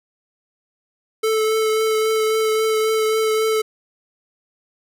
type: tone with vibrato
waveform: square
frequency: 437.9 Hz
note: A4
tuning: 8 cents flat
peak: -17 dBFS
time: 1.23-3.62 s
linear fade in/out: 10 ms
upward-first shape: triangle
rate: 3.7 Hz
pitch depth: 16 cents each way
effects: none